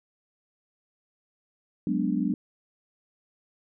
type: chord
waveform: sine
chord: G# half-diminished seventh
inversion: third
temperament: equal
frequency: 185 / 207.7 / 246.9 / 293.7 Hz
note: F#3 / G#3 / B3 / D4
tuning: 0 / 0 / 0 / 0 cents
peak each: -29 dBFS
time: 1.87-2.34 s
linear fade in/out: 2 ms
effects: none